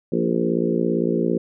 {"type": "harmonic tone with a mistuned harmonic", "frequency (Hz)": 57.7, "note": "A#1", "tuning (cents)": -17, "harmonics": [3, 4, 5, 6, 7, 8, 9], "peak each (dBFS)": [-25, -24, -29, -24, -25, -28, -31], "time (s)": [0.12, 1.38], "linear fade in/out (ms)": 5, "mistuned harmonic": 8, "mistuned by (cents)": 16, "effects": []}